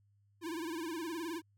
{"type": "tone with vibrato", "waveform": "square", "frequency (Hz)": 329.6, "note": "E4", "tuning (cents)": 0, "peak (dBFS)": -38, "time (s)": [0.41, 1.42], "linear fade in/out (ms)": 50, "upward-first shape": "sine", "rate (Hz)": 19, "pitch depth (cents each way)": 110, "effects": ["added 101 Hz sine -67 dBFS peak until 1.57 s"]}